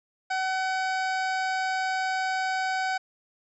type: harmonic tone with a mistuned harmonic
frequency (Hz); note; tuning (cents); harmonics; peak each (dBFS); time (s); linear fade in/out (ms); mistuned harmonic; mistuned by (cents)
755; F#5; +35; 1 / 2 / 3 / 4 / 5 / 6 / 7 / 8 / 9 / 10; -27 / -30 / -37 / -47 / -45 / -42 / -43 / -53 / -52 / -51; 0.3-2.98; 10; 7; -82
effects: none